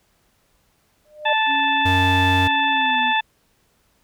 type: tone with exponential growth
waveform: sine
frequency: 604 Hz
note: D5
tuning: 48 cents sharp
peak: -18 dBFS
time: 1.05-1.33 s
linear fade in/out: 5 ms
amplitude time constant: 59 ms
type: harmonic tone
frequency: 877 Hz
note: A5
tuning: 6 cents flat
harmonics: 1 / 2 / 3 / 4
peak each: -19 / -22 / -24 / -25 dBFS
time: 1.25-3.21 s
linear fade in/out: 10 ms
type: tone with pitch glide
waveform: triangle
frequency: 277.3 to 247 Hz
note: C#4 to B3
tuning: +1 to 0 cents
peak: -27 dBFS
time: 1.46-3.14 s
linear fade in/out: 50 ms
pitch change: -201 cents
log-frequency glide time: 2.7-3 s
type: tone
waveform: square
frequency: 92.5 Hz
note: F#2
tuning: in tune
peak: -20 dBFS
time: 1.85-2.48 s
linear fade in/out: 10 ms
effects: pink hiss -63 dBFS RMS until 4.03 s

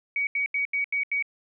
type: tone bursts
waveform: sine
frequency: 2257 Hz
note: C#7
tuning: 31 cents sharp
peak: -23 dBFS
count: 6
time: 0.16-1.225 s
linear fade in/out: 2 ms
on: 110 ms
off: 81 ms
effects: none

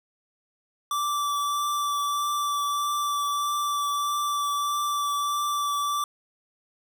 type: tone with vibrato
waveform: square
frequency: 1164 Hz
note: D6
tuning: 16 cents flat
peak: -25 dBFS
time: 0.91-6.04 s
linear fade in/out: 2 ms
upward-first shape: triangle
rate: 1.6 Hz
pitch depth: 14 cents each way
effects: none

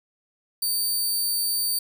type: tone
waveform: 15% pulse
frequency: 4599 Hz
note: D8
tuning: 37 cents flat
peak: -16 dBFS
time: 0.62-1.79 s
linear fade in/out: 5 ms
effects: 9-bit

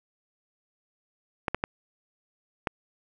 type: clicks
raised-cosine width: 0.5 ms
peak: -11 dBFS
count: 4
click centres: 1.482 / 1.546 / 1.639 / 2.672 s
effects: none

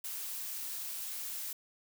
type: noise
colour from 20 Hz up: blue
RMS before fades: -40 dBFS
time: 0.04-1.53 s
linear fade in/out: 5 ms
effects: none

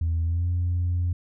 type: tone with pitch glide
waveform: sine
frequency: 82.41 to 87.82 Hz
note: E2 to F2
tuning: 0 to +10 cents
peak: -20 dBFS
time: 0.01-1.13 s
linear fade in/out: 5 ms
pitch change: +110 cents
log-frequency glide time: 0.24-0.47 s
effects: tanh soft clip ceiling -19 dBFS

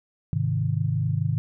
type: chord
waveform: sine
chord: Ab major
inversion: none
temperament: equal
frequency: 103.83 / 130.81 / 155.56 Hz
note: Ab2 / C3 / Eb3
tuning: 0 / 0 / 0 cents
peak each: -26 / -26 / -26 dBFS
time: 0.33-1.38 s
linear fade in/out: 0 ms
effects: none

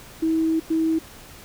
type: tone bursts at uneven times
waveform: sine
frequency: 322.2 Hz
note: E4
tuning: 39 cents flat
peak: -18 dBFS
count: 2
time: 0.22-0.6 / 0.7-0.99 s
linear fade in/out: 10 ms
effects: pink hiss -44 dBFS RMS until 1.44 s

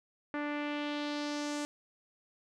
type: tone with low-pass filter sweep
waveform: sawtooth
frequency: 293.7 Hz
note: D4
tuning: in tune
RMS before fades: -36 dBFS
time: 0.34-1.65 s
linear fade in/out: 0 ms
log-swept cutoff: 1800 to 7800 Hz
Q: 2
effects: none

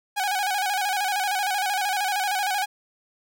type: tone with vibrato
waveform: sawtooth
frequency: 786 Hz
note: G5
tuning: 4 cents sharp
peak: -19 dBFS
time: 0.16-2.66 s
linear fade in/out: 20 ms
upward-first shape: square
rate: 13 Hz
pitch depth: 79 cents each way
effects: none

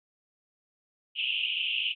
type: band-pass noise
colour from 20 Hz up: white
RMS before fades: -30 dBFS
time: 1.15-1.95 s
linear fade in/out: 50 ms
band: 2600 to 3100 Hz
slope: 96 dB/octave
effects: none

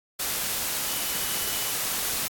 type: tone in noise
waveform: sine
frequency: 2975 Hz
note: F#7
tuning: 9 cents sharp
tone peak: -39 dBFS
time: 0.87-1.72 s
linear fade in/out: 10 ms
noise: white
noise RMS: -28 dBFS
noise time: 0.19-2.28 s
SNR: -14 dB
effects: AAC 64 kbps

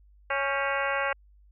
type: harmonic tone with a mistuned harmonic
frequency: 277.2 Hz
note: C#4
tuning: in tune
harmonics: 2 / 3 / 4 / 5 / 6 / 7 / 8 / 9 / 10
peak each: -31 / -34 / -33 / -34 / -33 / -34 / -37 / -39 / -39 dBFS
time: 0.3-1.13 s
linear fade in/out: 5 ms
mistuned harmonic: 6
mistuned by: -71 cents
effects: added 50 Hz sine -54 dBFS peak until 1.51 s

